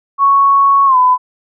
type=tone with pitch glide; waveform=sine; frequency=1109 to 1005.3 Hz; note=C#6 to B5; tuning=0 to +30 cents; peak=-6 dBFS; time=0.18-1.18 s; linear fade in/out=50 ms; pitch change=-170 cents; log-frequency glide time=0.86-0.97 s; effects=none